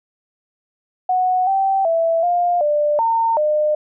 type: tone with pitch steps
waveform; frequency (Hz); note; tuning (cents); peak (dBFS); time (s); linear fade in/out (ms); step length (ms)
sine; 737 / 776 / 661 / 704 / 593 / 911 / 605; F#5 / G5 / E5 / F5 / D5 / A#5 / D#5; -7 / -18 / +5 / +14 / +17 / -40 / -49; -14; 1.09-3.75; 5; 380
effects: none